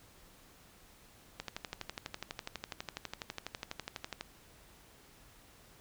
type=click train; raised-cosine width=0.2 ms; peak=-21 dBFS; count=35; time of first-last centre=1.4-4.21 s; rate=12.1 Hz; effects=pink hiss -60 dBFS RMS until 5.8 s